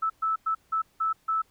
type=tone bursts at uneven times; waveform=sine; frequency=1311 Hz; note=E6; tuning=10 cents flat; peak=-23 dBFS; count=6; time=0.02-0.1 / 0.22-0.36 / 0.46-0.55 / 0.72-0.82 / 1-1.13 / 1.28-1.42 s; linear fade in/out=10 ms; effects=pink hiss -65 dBFS RMS until 1.5 s